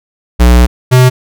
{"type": "tone pair in turn", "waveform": "square", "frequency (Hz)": [60.6, 127.15], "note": ["B1", "C3"], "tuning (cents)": [-32, -49], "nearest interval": "octave + minor second", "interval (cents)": 1283, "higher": "second", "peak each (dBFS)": -3, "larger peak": "neither", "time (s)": [[0.39, 0.67], [0.91, 1.1]], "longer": "first", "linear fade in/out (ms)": 20, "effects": []}